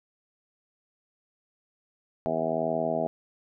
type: harmonic tone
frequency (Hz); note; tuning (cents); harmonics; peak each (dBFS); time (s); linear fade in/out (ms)
81; E2; -30; 2 / 3 / 4 / 5 / 6 / 7 / 8 / 9 / 10; -37 / -34 / -38 / -35 / -36 / -37 / -28 / -35 / -39; 2.26-3.07; 0
effects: none